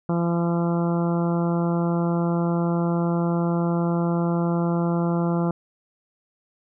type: harmonic tone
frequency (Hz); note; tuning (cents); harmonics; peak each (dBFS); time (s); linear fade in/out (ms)
170.6; F3; -40; 1 / 2 / 3 / 4 / 5 / 6 / 7 / 8; -21 / -27 / -31 / -33 / -35 / -37 / -38 / -39; 0.09-5.51; 2
effects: none